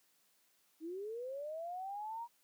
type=linear sweep; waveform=sine; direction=up; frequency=307.4 to 956 Hz; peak=-40 dBFS; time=0.8-2.28 s; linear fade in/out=50 ms; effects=white hiss -73 dBFS RMS until 2.43 s + high-pass 150 Hz 12 dB/octave